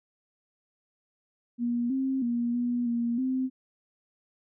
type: tone with pitch steps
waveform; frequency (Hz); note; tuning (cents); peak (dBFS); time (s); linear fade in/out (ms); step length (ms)
sine; 239 / 265.7 / 237.8 / 242.4 / 235.7 / 259.6; A#3 / C4 / A#3 / B3 / A#3 / C4; +43 / +27 / +35 / -32 / +19 / -13; -25; 1.58-3.5; 50; 320
effects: none